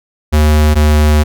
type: tone pair in turn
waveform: square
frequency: 75.9 / 75.49 Hz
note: D#2 / D2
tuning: -42 / +48 cents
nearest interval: unison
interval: 10 cents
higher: first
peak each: -7 dBFS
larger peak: neither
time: 0.32-0.75 / 0.75-1.24 s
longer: second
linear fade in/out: 20 ms
effects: none